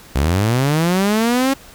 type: linear sweep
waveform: sawtooth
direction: up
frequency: 61.74 to 275.3 Hz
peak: -10 dBFS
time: 0.15-1.54 s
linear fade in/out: 10 ms
effects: pink hiss -42 dBFS RMS until 1.74 s